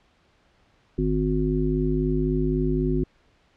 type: harmonic tone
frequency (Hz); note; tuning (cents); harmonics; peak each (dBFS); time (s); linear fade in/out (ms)
51.91; G#1; 0; 1 / 3 / 5 / 7; -26 / -26 / -26 / -26; 0.98-3.04; 5
effects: pink hiss -62 dBFS RMS until 3.56 s + low-pass 4000 Hz 12 dB/octave